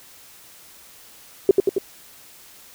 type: tone with echo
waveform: sine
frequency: 389.1 Hz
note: G4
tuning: 13 cents flat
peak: -7 dBFS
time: 1.49-1.51 s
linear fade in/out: 2 ms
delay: 91 ms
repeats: 3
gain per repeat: -3 dB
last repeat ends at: 1.783 s
effects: white hiss -47 dBFS RMS until 2.74 s